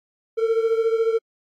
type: beating tone pair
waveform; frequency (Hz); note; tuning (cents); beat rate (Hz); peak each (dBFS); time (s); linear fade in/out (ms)
triangle; 449.3 / 463.3; A4 / A#4; +36 / -11; 14; -17 / -22; 0.37-1.19; 20
effects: AAC 64 kbps